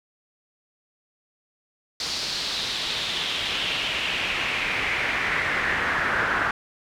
brown noise with band-pass filter sweep, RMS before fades -26 dBFS, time 2-6.51 s, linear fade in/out 2 ms, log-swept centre 4700 to 1500 Hz, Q 3.1, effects none

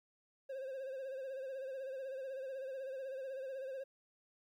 triangle tone with vibrato, 531 Hz, C5, 25 cents sharp, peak -39 dBFS, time 0.49-3.84 s, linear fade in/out 10 ms, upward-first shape sine, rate 16 Hz, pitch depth 59 cents each way, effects 13-bit

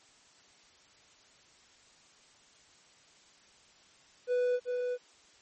triangle tone with echo, 494.3 Hz, B4, 1 cent sharp, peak -24 dBFS, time 4.27-4.6 s, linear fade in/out 50 ms, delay 380 ms, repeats 1, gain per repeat -4 dB, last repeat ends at 4.98 s, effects white hiss -61 dBFS RMS until 5.41 s + MP3 32 kbps

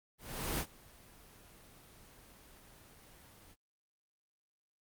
pink noise with ADSR envelope, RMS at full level -34 dBFS, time 0.18-3.56 s, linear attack 410 ms, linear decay 68 ms, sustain -24 dB, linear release 45 ms, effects Opus 24 kbps

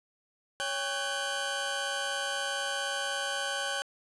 25% pulse tone cluster, 558 / 805 / 1513 / 3185 Hz, C#5 / G5 / F#6 / G7, +11 / +46 / +38 / +27 cents, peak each -33 / -34 / -30 / -37 dBFS, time 0.6-3.82 s, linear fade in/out 0 ms, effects resampled to 24000 Hz + 9-bit

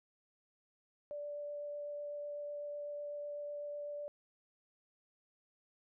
sine tone with vibrato, 584 Hz, D5, 10 cents flat, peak -40 dBFS, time 1.11-4.08 s, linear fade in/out 0 ms, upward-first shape triangle, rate 8 Hz, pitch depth 8 cents each way, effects none

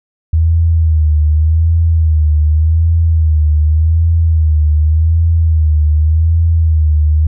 sine tone with vibrato, 79.3 Hz, D#2, 33 cents sharp, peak -7 dBFS, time 0.33-7.27 s, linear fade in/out 5 ms, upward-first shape sine, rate 0.86 Hz, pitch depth 76 cents each way, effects none

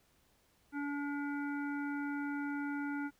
harmonic tone, 286.6 Hz, D4, 42 cents flat, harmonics 1 / 3 / 5 / 7 / 8, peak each -36 / -46 / -43 / -53 / -56 dBFS, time 0.72-3.11 s, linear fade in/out 50 ms, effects pink hiss -71 dBFS RMS until 3.19 s

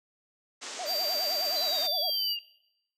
white band-pass noise, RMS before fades -40 dBFS, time 0.61-1.88 s, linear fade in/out 20 ms, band 240 to 7700 Hz, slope 48 dB/octave
sine tone with vibrato, 657 Hz, E5, 6 cents flat, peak -34 dBFS, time 0.79-2.1 s, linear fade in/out 2 ms, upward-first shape sine, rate 9.7 Hz, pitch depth 230 cents each way
square tone, 4699 Hz, D8, in tune, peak -29 dBFS, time 0.85-2.37 s, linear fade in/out 50 ms
sine linear sweep, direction down, 4086 to 2794 Hz, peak -33 dBFS, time 1.56-2.39 s, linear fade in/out 2 ms
effects noise-tail reverb RT60 0.8 s tail -20 dB re dry

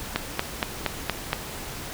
click train, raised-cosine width 0.3 ms, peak -6 dBFS, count 6, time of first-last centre 0.16-1.331 s, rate 4.27 Hz, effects pink hiss -36 dBFS RMS until 1.93 s

